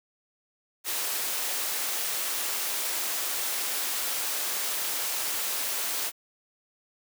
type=high-pass noise; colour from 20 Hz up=white; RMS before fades=-30 dBFS; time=0.84-6.12 s; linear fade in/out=50 ms; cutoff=380 Hz; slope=12 dB/octave; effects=none